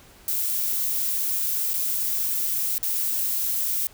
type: noise with dropouts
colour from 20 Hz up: violet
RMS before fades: -25 dBFS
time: 0.28-3.87 s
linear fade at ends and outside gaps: 1 ms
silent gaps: 1.734-1.74 / 2.781-2.829 s
effects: pink hiss -51 dBFS RMS until 3.93 s